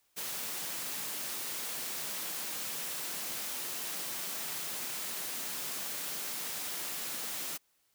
white high-pass noise, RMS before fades -38 dBFS, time 0.16-7.58 s, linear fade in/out 20 ms, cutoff 130 Hz, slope 48 dB/octave, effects white hiss -73 dBFS RMS until 7.94 s

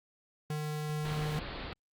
square tone, 151.6 Hz, D#3, 45 cents flat, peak -33 dBFS, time 0.5-1.39 s, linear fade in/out 2 ms
pink low-pass noise, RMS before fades -41 dBFS, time 1.05-1.73 s, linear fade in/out 0 ms, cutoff 4600 Hz, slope 96 dB/octave
effects Opus 32 kbps

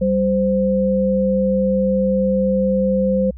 sine tone pair together, 194.54 / 519 Hz, G3 / C5, -13 / -14 cents, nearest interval octave + perfect fourth, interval 1699 cents, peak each -17 dBFS, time 0.01-3.31 s, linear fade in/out 10 ms, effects added 63 Hz sine -32 dBFS peak until 3.37 s

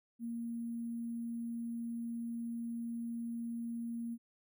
sine tone with sample-and-hold, 233.1 Hz, A#3, in tune, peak -37 dBFS, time 0.19-4.18 s, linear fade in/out 50 ms, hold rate 11025 Hz, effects none

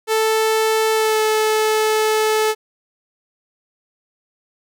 sawtooth tone with pitch glide, 440 to 433.7 Hz, A4 to A4, 0 to -25 cents, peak -11 dBFS, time 0.07-2.55 s, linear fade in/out 50 ms, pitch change -25 cents, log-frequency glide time 0.93-1.21 s, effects none

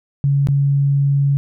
sine tone with dropouts, 140.2 Hz, C#3, 20 cents sharp, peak -12 dBFS, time 0.24-1.37 s, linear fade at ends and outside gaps 0 ms, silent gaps 0.471-0.486 s, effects none

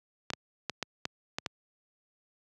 clicks, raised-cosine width 0.2 ms, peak -14 dBFS, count 7, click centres 0.303 / 0.335 / 0.697 / 0.827 / 1.054 / 1.385 / 1.462 s, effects high-pass 100 Hz 12 dB/octave

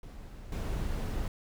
brown noise with level steps, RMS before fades -45 / -33 dBFS, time 0.03-1.28 s, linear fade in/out 2 ms, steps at 0.52 s, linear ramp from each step 2 ms, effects none

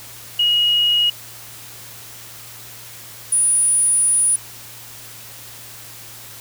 sine tone pair in turn, 2890 / 9721 Hz, F#7 / D#9, -41 / -41 cents, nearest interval octave + major sixth, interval 2100 cents, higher second, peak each -13 dBFS, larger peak neither, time 0.39-1.1 / 3.32-4.36 s, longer second, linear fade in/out 5 ms, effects added 115 Hz sine -47 dBFS peak until 6.4 s + white hiss -38 dBFS RMS until 6.4 s

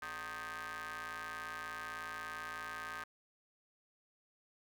sawtooth ring-modulated tone, 161.3 Hz, E3, 37 cents flat, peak -35 dBFS, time 0.02-3.04 s, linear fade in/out 5 ms, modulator 1400 Hz, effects none

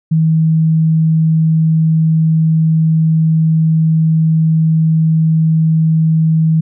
sine tone, 160 Hz, D#3, 49 cents sharp, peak -8 dBFS, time 0.11-6.61 s, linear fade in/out 10 ms, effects none

